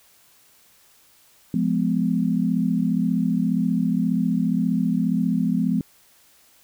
sine chord, F diminished, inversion none, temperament just, 174.61 / 209.5 / 251.4 Hz, F3 / Ab3 / Cb4, 0 / +15 / +31 cents, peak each -23 dBFS, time 1.54-5.81 s, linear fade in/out 2 ms, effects white hiss -56 dBFS RMS until 6.63 s

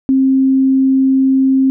sine tone, 265.9 Hz, C4, 28 cents sharp, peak -8 dBFS, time 0.09-1.7 s, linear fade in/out 0 ms, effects none

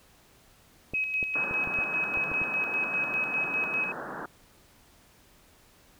clicks, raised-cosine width 2 ms, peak -24 dBFS, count 8, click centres 0.936 / 1.228 / 1.511 / 1.674 / 1.788 / 2.173 / 2.316 / 2.416 s
sine tone with tremolo, 2549 Hz, D#7, 41 cents sharp, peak -25 dBFS, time 0.94-3.92 s, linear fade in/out 5 ms, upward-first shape square, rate 5 Hz, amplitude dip 45%
white band-pass noise, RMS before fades -38 dBFS, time 1.35-4.26 s, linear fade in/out 5 ms, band 130 to 1700 Hz, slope 96 dB/octave
effects pink hiss -59 dBFS RMS until 5.99 s

